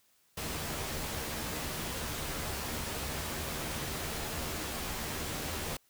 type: noise with comb filter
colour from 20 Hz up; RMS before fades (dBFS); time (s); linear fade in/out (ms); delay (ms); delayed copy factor
pink; -37; 0.37-5.77; 5; 13; +0.5
effects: white hiss -69 dBFS RMS until 5.89 s